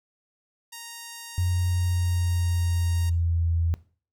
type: tone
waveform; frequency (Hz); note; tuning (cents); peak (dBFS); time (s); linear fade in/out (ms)
5% pulse; 932.3; A#5; 0; -26; 0.72-3.1; 10
type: tone with pitch glide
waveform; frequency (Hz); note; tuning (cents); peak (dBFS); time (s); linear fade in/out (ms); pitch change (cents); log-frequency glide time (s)
sine; 88.9 to 83.43; F2 to E2; +31 to +21; -21; 1.38-3.74; 0; -110; 1.79-3.5
effects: noise-tail reverb RT60 0.4 s tail -19 dB re dry